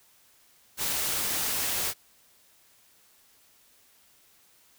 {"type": "noise", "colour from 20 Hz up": "white", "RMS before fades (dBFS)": -29, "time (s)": [0.77, 1.94], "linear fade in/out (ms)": 50, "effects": ["white hiss -61 dBFS RMS until 4.78 s"]}